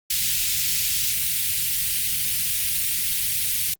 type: band-stop noise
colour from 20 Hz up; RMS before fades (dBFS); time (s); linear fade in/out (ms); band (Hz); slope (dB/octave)
white; -23; 0.1-3.74; 5; 160 to 2200; 24
effects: Opus 48 kbps